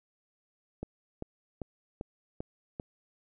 click train, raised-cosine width 2 ms, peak -23 dBFS, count 6, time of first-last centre 0.83-2.799 s, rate 2.54 Hz, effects none

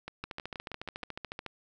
two click trains, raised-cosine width 0.3 ms, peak -23 / -22 dBFS, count 7 / 18, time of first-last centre 0.08-1.035 / 0.24-1.463 s, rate 6.28 / 13.9 Hz, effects none

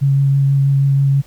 sine tone with vibrato, 138.2 Hz, C#3, 5 cents flat, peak -10 dBFS, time 0.01-1.22 s, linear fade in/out 20 ms, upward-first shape triangle, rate 6.2 Hz, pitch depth 13 cents each way, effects pink hiss -48 dBFS RMS until 1.26 s

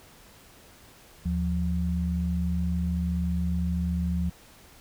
sine tone pair together, 76.92 / 175.8 Hz, D#2 / F3, -19 / +12 cents, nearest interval octave + major second, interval 1431 cents, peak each -27 dBFS, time 1.25-4.3 s, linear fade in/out 10 ms, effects pink hiss -53 dBFS RMS until 4.8 s

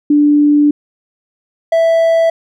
sine / triangle tone pair in turn, 293.7 / 659.3 Hz, D4 / E5, 0 / 0 cents, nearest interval octave + major second, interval 1400 cents, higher second, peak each -6 dBFS, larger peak neither, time 0.1-0.71 / 1.72-2.3 s, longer first, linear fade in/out 5 ms, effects none

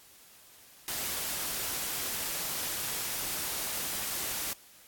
white noise, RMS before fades -34 dBFS, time 0.88-4.53 s, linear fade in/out 0 ms, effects white hiss -56 dBFS RMS until 4.87 s + AAC 64 kbps

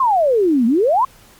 sine exponential two-way sweep, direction down then up, 1100 to 220 to 1100 Hz, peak -11 dBFS, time 0-1.05 s, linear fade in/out 5 ms, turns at 0.66 s, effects pink hiss -47 dBFS RMS until 1.39 s + MP3 96 kbps

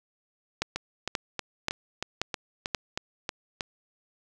two click trains, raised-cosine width 0.2 ms, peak -13 / -9 dBFS, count 10 / 5, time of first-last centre 0.76-3.608 / 0.62-2.748 s, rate 3.16 / 1.88 Hz, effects none

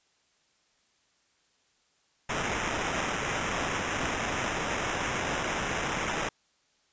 white noise with sample-and-hold, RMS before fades -31 dBFS, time 2.29-6.29 s, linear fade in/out 5 ms, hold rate 4410 Hz, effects white hiss -69 dBFS RMS until 6.92 s + resampled to 16000 Hz

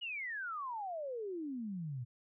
sine exponential sweep, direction down, 2960 to 116.1 Hz, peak -38 dBFS, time 0.01-2.05 s, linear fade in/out 20 ms, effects none

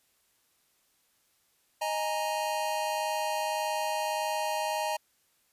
square chord, D# suspended fourth, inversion none, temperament equal, 622.3 / 830.6 / 932.3 Hz, D#5 / G#5 / A#5, 0 / 0 / 0 cents, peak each -34 dBFS, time 1.81-4.97 s, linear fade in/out 10 ms, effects white hiss -70 dBFS RMS until 5.52 s + resampled to 32000 Hz

